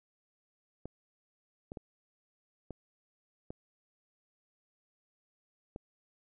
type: clicks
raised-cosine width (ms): 2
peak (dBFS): -28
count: 6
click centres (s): 0.856 / 1.719 / 1.772 / 2.707 / 3.505 / 5.761
effects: none